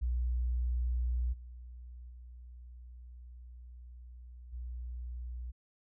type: tone with level steps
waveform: sine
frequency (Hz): 60.8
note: B1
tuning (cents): -26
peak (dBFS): -29 / -45 / -47 / -38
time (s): 0.01-5.52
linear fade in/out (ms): 20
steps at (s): 1.32 / 2.09 / 4.52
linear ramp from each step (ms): 20
effects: none